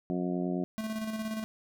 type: harmonic tone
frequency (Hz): 89.7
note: F2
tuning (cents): +47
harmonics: 2 / 3 / 4 / 5 / 6 / 7 / 8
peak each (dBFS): -32 / -34 / -35 / -47 / -47 / -41 / -44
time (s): 0.1-0.64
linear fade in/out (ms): 0
type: tone with tremolo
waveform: square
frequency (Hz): 218.8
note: A3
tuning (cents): -9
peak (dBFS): -32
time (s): 0.78-1.44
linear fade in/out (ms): 0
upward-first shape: square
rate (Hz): 17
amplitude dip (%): 40
effects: none